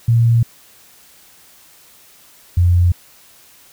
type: tone pair in turn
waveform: sine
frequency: 116.54 / 88.01 Hz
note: A#2 / F2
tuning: 0 / +14 cents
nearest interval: perfect fourth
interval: 486 cents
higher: first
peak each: -9 dBFS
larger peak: neither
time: 0.08-0.43 / 2.57-2.92 s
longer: neither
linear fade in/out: 5 ms
effects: white hiss -47 dBFS RMS until 3.72 s